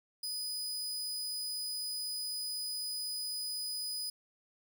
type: tone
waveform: sawtooth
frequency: 4978 Hz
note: D#8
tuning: in tune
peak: -33 dBFS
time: 0.23-4.1 s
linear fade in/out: 5 ms
effects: none